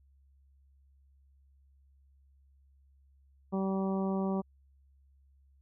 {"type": "harmonic tone", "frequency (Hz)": 192.4, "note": "G3", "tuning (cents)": -32, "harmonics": [1, 2, 3, 4, 5, 6], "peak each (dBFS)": [-30, -36, -40, -42, -44, -46], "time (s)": [3.52, 4.42], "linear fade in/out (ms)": 20, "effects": ["added 68 Hz sine -61 dBFS peak until 5.61 s"]}